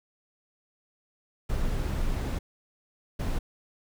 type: noise bursts at uneven times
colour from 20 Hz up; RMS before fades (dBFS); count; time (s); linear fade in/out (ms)
brown; -28; 2; 1.49-2.39 / 3.19-3.39; 10
effects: none